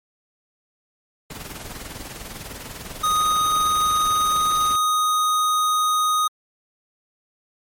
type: noise with tremolo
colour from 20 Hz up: pink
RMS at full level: -33 dBFS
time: 1.3-4.76 s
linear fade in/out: 5 ms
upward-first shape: sine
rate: 20 Hz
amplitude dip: 55%
type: tone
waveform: square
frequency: 1244.5 Hz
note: D#6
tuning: in tune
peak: -18 dBFS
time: 3.03-6.28 s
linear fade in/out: 10 ms
effects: MP3 64 kbps